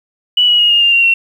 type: tone with pitch steps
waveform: sine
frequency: 2952 / 2913 / 2875 / 2837 / 2799 / 2762 / 2726 Hz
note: F#7 / F#7 / F7 / F7 / F7 / F7 / F7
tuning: -5 / -28 / +50 / +27 / +3 / -20 / -43 cents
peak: -7 dBFS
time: 0.37-1.14 s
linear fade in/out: 5 ms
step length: 110 ms
effects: 7-bit